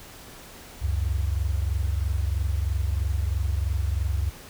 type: tone pair together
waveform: sine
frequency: 68.33 / 91.4 Hz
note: C#2 / F#2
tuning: -24 / -21 cents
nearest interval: perfect fourth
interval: 503 cents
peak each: -24 / -27 dBFS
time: 0.81-4.31 s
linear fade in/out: 20 ms
effects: pink hiss -45 dBFS RMS until 4.49 s